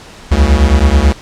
square beating tone pair, 65.41 / 74.61 Hz, C2 / D2, 0 / +28 cents, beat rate 9.2 Hz, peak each -10 dBFS, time 0.31-1.13 s, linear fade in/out 10 ms, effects pink hiss -35 dBFS RMS until 1.21 s + low-pass 7000 Hz 12 dB/octave

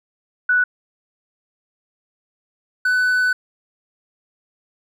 sine / triangle tone pair in turn, 1480 / 1498.1 Hz, F#6 / F#6, 0 / +21 cents, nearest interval unison, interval 21 cents, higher second, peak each -13 dBFS, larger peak neither, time 0.49-0.64 / 2.85-3.33 s, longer second, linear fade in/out 5 ms, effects none

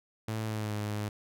sawtooth tone with pitch glide, 110 to 104.97 Hz, A2 to G#2, 0 to +19 cents, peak -28 dBFS, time 0.28-1.09 s, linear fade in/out 5 ms, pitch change -81 cents, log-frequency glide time 0.45-0.75 s, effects none

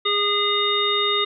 harmonic tone, 410 Hz, G#4, 22 cents flat, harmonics 1 / 3 / 5 / 7 / 9, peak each -25 / -24 / -28 / -31 / -21 dBFS, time 0.05-1.25 s, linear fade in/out 10 ms, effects none

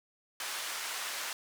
pink band-pass noise, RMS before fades -38 dBFS, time 0.4-1.33 s, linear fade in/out 2 ms, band 1100 to 12000 Hz, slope 12 dB/octave, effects none

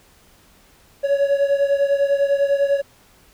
triangle beating tone pair, 558 / 568 Hz, C#5 / C#5, +11 / +42 cents, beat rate 10 Hz, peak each -15 / -19 dBFS, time 1.03-2.82 s, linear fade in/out 20 ms, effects pink hiss -53 dBFS RMS until 3.33 s

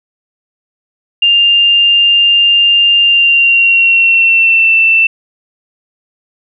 sine tone with pitch glide, 2800 to 2672 Hz, F7 to E7, +4 to +23 cents, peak -5 dBFS, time 1.22-5.07 s, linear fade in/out 5 ms, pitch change -81 cents, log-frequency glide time 3.01-4.75 s, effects none

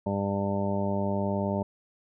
harmonic tone, 99.4 Hz, G2, 25 cents sharp, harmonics 1 / 2 / 3 / 4 / 5 / 6 / 7 / 8 / 9, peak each -33 / -29 / -39 / -35 / -41 / -32 / -42 / -44 / -36 dBFS, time 0.06-1.63 s, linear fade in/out 5 ms, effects none

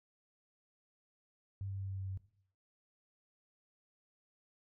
sine tone with pitch steps, 98 / 97.44 / 96.87 / 96.32 / 95.76 / 95.21 Hz, G2 / G2 / G2 / G2 / G2 / G2, 0 / -10 / -20 / -30 / -40 / -50 cents, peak -38 dBFS, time 1.61-2.174 s, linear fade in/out 0 ms, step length 94 ms, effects noise-tail reverb RT60 0.6 s tail -17 dB re dry

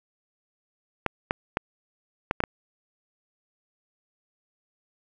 clicks, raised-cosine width 0.5 ms, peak -8 dBFS, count 6, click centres 1.063 / 1.309 / 1.571 / 2.311 / 2.404 / 2.438 s, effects none

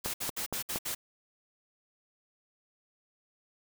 white noise bursts, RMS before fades -35 dBFS, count 6, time 0.04-0.95 s, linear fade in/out 10 ms, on 100 ms, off 62 ms
click train, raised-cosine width 1 ms, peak -20 dBFS, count 4, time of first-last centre 0.06-0.759 s, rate 4.29 Hz
effects none

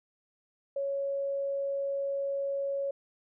sine tone, 555 Hz, C#5, 2 cents sharp, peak -29 dBFS, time 0.76-2.91 s, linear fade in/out 5 ms, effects none

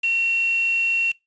sine tone with quantisation, 2728 Hz, F7, 41 cents flat, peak -18 dBFS, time 0.03-1.12 s, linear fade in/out 10 ms, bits 5, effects noise-tail reverb RT60 0.2 s tail -22 dB re dry + resampled to 16000 Hz

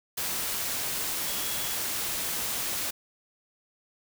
sine tone in noise, 3339 Hz, G#7, 9 cents sharp, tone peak -41 dBFS, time 1.27-1.76 s, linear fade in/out 10 ms, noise white, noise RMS -31 dBFS, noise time 0.17-2.91 s, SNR -13 dB, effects none

